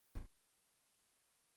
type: noise with echo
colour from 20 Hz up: brown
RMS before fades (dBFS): -43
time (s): 0.15-0.19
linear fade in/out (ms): 2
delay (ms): 37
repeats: 2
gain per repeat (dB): -6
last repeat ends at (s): 0.264
effects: white hiss -75 dBFS RMS until 1.56 s + Opus 32 kbps